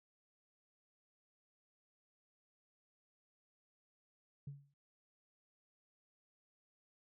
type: tone with exponential decay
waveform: sine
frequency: 141 Hz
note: C#3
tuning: 30 cents sharp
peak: -40 dBFS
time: 4.47-4.74 s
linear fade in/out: 5 ms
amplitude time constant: 58 ms
effects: tanh soft clip ceiling -39 dBFS